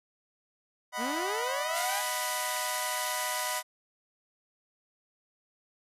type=chord; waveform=25% pulse; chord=B major; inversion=first; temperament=equal with one note detuned; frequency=617.6 / 740 / 987.8 Hz; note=D#5 / F#5 / B5; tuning=-13 / 0 / 0 cents; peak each=-35 / -35 / -30 dBFS; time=0.92-3.63 s; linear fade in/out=50 ms
type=linear sweep; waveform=sawtooth; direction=up; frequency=207.7 to 836 Hz; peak=-29 dBFS; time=0.97-2.03 s; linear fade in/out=50 ms
type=band-pass noise; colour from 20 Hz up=white; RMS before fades=-37 dBFS; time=1.72-3.63 s; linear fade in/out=50 ms; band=1600 to 13000 Hz; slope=96 dB/octave
effects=resampled to 32000 Hz